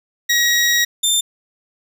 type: tone pair in turn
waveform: 20% pulse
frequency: 1902 / 3583 Hz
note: A#6 / A7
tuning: +34 / +31 cents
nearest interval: major seventh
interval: 1097 cents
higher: second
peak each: -8 dBFS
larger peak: neither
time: 0.29-0.85 / 1.03-1.21 s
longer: first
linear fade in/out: 10 ms
effects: none